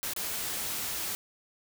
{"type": "noise with dropouts", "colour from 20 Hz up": "white", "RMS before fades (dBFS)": -34, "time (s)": [0.03, 1.15], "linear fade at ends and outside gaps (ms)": 0, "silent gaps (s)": [0.135, 0.163], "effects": []}